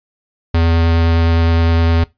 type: tone with vibrato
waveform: square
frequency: 83.1 Hz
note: E2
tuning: 15 cents sharp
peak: -11 dBFS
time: 0.54-2.04 s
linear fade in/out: 5 ms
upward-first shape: triangle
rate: 9.7 Hz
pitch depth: 10 cents each way
effects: noise-tail reverb RT60 0.2 s tail -21 dB re dry + resampled to 11025 Hz